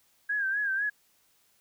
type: tone with vibrato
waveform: sine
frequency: 1619 Hz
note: G#6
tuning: 45 cents flat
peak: -26 dBFS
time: 0.29-0.9 s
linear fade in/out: 10 ms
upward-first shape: sine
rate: 4 Hz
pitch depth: 81 cents each way
effects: white hiss -67 dBFS RMS until 1.6 s